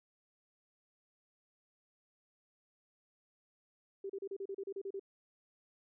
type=tone bursts; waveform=sine; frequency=392 Hz; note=G4; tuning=in tune; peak=-38 dBFS; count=11; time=4.04-4.996 s; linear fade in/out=5 ms; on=56 ms; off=34 ms; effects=none